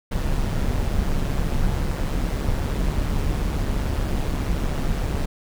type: noise with amplitude modulation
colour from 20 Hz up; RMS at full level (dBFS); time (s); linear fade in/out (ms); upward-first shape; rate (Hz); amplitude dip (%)
brown; -20; 0.11-5.26; 10; sine; 141; 55
effects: none